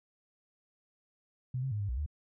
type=tone with pitch steps; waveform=sine; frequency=127.2 / 133.5 / 104.8 / 100.9 / 61.1 / 73.9 Hz; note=C3 / C3 / G#2 / G#2 / B1 / D2; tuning=-48 / +35 / +16 / -49 / -18 / +11 cents; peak=-31 dBFS; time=1.54-2.062 s; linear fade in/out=5 ms; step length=87 ms; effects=none